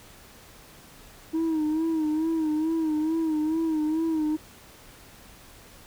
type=tone with vibrato; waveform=sine; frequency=315.8 Hz; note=D#4; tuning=26 cents sharp; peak=-20 dBFS; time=1.33-4.37 s; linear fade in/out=20 ms; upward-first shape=sine; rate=2.3 Hz; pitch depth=65 cents each way; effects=tanh soft clip ceiling -22 dBFS + pink hiss -50 dBFS RMS until 5.86 s